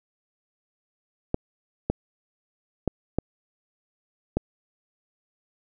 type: clicks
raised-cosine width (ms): 2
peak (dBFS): -9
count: 5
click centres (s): 1.344 / 1.9 / 2.877 / 3.186 / 4.37
effects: none